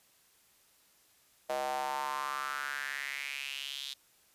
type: tone with high-pass filter sweep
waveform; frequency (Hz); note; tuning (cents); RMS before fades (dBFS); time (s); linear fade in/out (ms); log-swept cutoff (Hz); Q
square; 69.3; C#2; 0; -37; 1.49-3.94; 10; 630 to 3700; 4.8
effects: white hiss -66 dBFS RMS until 4.34 s + resampled to 32000 Hz